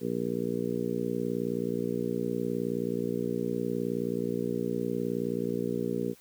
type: harmonic tone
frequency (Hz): 59.2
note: A#1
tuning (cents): +27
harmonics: 2 / 3 / 4 / 5 / 6 / 7 / 8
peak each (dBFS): -42 / -35 / -34 / -38 / -37 / -34 / -36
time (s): 0-6.15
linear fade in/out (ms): 50
effects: white hiss -58 dBFS RMS until 6.2 s